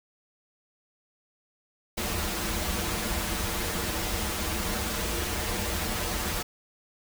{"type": "noise with comb filter", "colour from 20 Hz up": "pink", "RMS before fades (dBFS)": -30, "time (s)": [1.97, 6.43], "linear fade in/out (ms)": 10, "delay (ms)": 7.4, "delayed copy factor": -0.85, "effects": []}